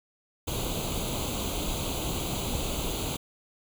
pink noise with comb filter, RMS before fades -31 dBFS, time 0.47-3.17 s, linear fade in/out 10 ms, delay 0.28 ms, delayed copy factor +0.85, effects none

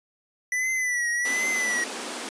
square tone with vibrato, 1975.5 Hz, B6, in tune, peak -24 dBFS, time 0.52-1.84 s, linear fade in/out 2 ms, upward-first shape triangle, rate 1.3 Hz, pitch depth 83 cents each way
pink high-pass noise, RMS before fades -34 dBFS, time 1.25-2.29 s, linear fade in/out 2 ms, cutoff 210 Hz, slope 96 dB/octave
effects resampled to 22050 Hz

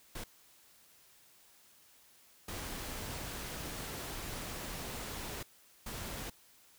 pink noise bursts at uneven times, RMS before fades -42 dBFS, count 3, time 0.15-0.24 / 2.48-5.43 / 5.86-6.3 s, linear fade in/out 5 ms, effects white hiss -63 dBFS RMS until 6.78 s

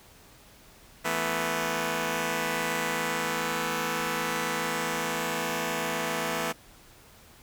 5% pulse chord, E suspended fourth, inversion none, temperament just, 164.81 / 219.8 / 247.2 Hz, E3 / A3 / B3, 0 / -2 / +2 cents, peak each -21 dBFS, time 1.04-6.53 s, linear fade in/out 20 ms, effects pink hiss -54 dBFS RMS until 7.42 s

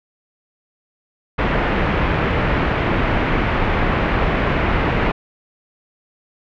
pink low-pass noise, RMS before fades -18 dBFS, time 1.38-5.12 s, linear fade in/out 10 ms, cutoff 2500 Hz, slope 24 dB/octave, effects none

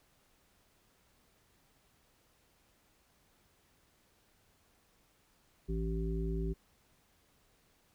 harmonic tone, 54.9 Hz, A1, 3 cents flat, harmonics 1 / 3 / 5 / 7, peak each -34 / -38 / -45 / -40 dBFS, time 5.68-6.54 s, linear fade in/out 20 ms, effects pink hiss -70 dBFS RMS until 7.94 s

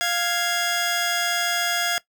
15% pulse tone pair together, 698.6 / 1659 Hz, F5 / G#6, 0 / -2 cents, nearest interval octave + minor third, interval 1498 cents, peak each -18 / -17 dBFS, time 0.01-1.98 s, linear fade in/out 0 ms, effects noise-tail reverb RT60 0.1 s tail -19 dB re dry

